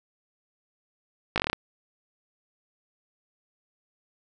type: slowing click train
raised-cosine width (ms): 0.3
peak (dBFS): -8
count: 8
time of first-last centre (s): 1.36-1.531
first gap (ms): 18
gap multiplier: 1.1
effects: none